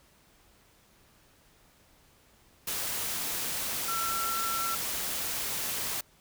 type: tone in noise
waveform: sine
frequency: 1348 Hz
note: E6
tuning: 38 cents sharp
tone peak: -31 dBFS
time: 3.88-4.75 s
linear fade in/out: 5 ms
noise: white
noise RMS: -33 dBFS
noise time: 2.67-6.01 s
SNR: -1 dB
effects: pink hiss -62 dBFS RMS until 6.2 s